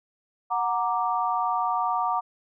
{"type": "chord", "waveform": "sine", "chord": "Gb augmented", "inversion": "none", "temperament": "equal with one note detuned", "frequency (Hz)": [735.7, 932.3, 1174.7], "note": ["Gb5", "Bb5", "D6"], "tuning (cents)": [-10, 0, 0], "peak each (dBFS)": -27, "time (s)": [0.5, 2.21], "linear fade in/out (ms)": 20, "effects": []}